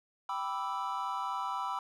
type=chord; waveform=triangle; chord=E minor seventh; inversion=first; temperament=equal; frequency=784 / 987.8 / 1174.7 / 1318.5 Hz; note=G5 / B5 / D6 / E6; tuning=0 / 0 / 0 / 0 cents; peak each=-38 / -34 / -39 / -37 dBFS; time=0.29-1.79 s; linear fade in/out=2 ms; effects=none